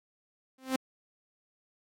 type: tone with exponential growth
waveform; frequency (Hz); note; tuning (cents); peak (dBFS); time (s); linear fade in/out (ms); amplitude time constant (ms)
sawtooth; 261.6; C4; 0; -20; 0.58-0.76; 5; 39
effects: AAC 48 kbps